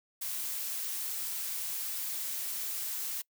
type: noise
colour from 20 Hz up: blue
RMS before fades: -36 dBFS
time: 0.21-3.22 s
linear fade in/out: 10 ms
effects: noise-tail reverb RT60 0.1 s tail -24 dB re dry